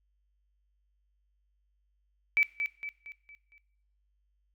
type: tone with echo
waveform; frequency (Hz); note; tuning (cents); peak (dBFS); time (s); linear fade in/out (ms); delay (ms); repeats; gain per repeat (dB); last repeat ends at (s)
sine; 2305; D7; -33; -21; 2.37-2.43; 0; 230; 5; -7; 3.58
effects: noise-tail reverb RT60 0.7 s tail -18 dB re dry + added 50 Hz sine -70 dBFS peak until 4.54 s